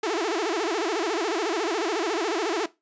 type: tone with vibrato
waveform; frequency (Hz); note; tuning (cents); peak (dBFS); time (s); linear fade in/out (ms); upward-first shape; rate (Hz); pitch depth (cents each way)
sawtooth; 381.8; G4; -46; -20; 0.03-2.66; 5; sine; 14; 300
effects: noise-tail reverb RT60 0.2 s tail -17 dB re dry + resampled to 16000 Hz

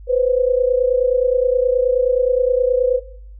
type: tone pair together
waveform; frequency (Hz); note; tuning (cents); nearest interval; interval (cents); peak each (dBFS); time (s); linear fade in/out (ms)
sine; 495.5 / 525; B4 / C5; +6 / +6; minor second; 100; -14 / -18; 0.07-3.01; 50
effects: noise-tail reverb RT60 0.6 s tail -18 dB re dry + added 50 Hz sine -35 dBFS peak until 3.39 s

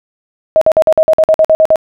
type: tone bursts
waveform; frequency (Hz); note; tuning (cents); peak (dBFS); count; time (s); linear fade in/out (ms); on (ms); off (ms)
sine; 633; D#5; +30; -4; 12; 0.56-1.758; 0; 54; 50
effects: none

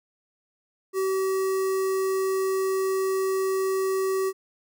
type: tone with notch filter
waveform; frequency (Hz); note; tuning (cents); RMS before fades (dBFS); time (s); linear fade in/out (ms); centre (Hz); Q
square; 382.1; G4; -44; -25; 0.93-4.33; 50; 3200; 0.77
effects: none

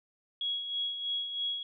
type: tone with tremolo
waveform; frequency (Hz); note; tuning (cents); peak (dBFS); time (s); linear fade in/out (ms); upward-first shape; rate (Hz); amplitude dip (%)
sine; 3325; G#7; +1; -29; 0.41-1.63; 2; sine; 3.1; 55
effects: none

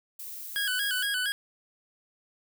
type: noise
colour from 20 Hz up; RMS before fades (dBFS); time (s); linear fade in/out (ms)
violet; -40; 0.19-1.06; 5
type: tone with vibrato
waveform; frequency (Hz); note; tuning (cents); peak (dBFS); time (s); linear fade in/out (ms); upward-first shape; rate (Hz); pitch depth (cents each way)
25% pulse; 1568; G6; 0; -23; 0.56-1.32; 0; square; 4.3; 81
effects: none

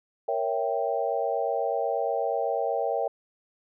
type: chord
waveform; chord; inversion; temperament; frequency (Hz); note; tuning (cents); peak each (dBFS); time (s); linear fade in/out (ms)
sine; A# diminished seventh; none; equal; 466.2 / 554.4 / 659.3 / 784; A#4 / C#5 / E5 / G5; 0 / 0 / 0 / 0; -30; 0.28-3.08; 5
effects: none

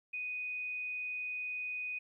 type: tone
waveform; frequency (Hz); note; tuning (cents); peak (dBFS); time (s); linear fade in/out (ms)
sine; 2489; D#7; 0; -36; 0.13-1.99; 10
effects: 13-bit

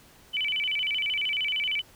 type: tone with vibrato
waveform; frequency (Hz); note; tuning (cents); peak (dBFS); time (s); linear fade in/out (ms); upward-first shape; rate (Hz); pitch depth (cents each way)
sine; 2637; E7; 0; -25; 0.33-1.82; 20; square; 13; 230
effects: pink hiss -55 dBFS RMS until 1.95 s

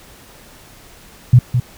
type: tone with echo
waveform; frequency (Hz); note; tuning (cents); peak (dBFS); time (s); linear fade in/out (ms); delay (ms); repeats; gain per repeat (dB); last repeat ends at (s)
sine; 123.47; B2; 0; -3; 1.33-1.39; 5; 210; 1; -8; 1.6
effects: pink hiss -43 dBFS RMS until 1.77 s

